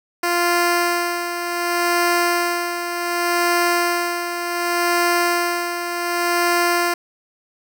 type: tone with tremolo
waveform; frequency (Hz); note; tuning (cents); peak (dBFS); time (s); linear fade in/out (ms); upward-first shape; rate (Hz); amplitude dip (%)
10% pulse; 347.8; F4; -7; -7; 0.23-6.94; 5; sine; 0.67; 60
effects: none